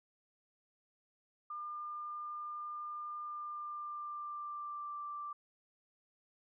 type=tone with pitch glide; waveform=sine; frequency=1202 to 1175.2 Hz; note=D6 to D6; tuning=+40 to +1 cents; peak=-40 dBFS; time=1.5-5.33 s; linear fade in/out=5 ms; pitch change=-39 cents; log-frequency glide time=3.22-4.99 s; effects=none